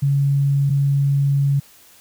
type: tone pair in turn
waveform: sine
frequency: 140 / 140 Hz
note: C#3 / C#3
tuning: +18 / +18 cents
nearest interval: unison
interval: 0 cents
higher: neither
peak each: -14 / -14 dBFS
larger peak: neither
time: 0.02-0.7 / 0.7-1.6 s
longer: second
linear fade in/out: 10 ms
effects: white hiss -49 dBFS RMS until 2 s